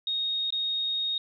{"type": "tone with dropouts", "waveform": "sine", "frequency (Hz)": 3729, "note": "A#7", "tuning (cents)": 0, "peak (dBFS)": -26, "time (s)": [0.07, 1.18], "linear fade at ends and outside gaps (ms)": 2, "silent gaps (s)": [0.505, 0.524], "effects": []}